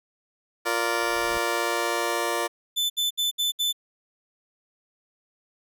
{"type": "chord", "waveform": "15% pulse", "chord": "Bb major", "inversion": "second", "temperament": "just", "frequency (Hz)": [349.6, 466.2, 582.7], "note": ["F4", "Bb4", "D5"], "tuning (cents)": [2, 0, -14], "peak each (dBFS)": -22, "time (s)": [0.65, 2.48], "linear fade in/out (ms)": 20}
{"type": "noise with exponential growth", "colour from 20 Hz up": "brown", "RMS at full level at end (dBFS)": -38, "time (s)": [0.69, 1.38], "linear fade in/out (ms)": 5, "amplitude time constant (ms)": 150}
{"type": "tone bursts", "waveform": "40% pulse", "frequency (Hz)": 3515, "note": "A7", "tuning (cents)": -2, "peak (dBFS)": -21, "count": 5, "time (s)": [2.76, 3.728], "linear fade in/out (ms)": 20, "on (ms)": 140, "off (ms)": 67}
{"effects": []}